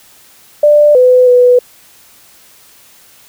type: tone with pitch steps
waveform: sine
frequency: 592 / 503 / 494.1 Hz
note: D5 / B4 / B4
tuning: +14 / +32 / +1 cents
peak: -3 dBFS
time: 0.63-1.59 s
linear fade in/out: 5 ms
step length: 320 ms
effects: white hiss -43 dBFS RMS until 3.28 s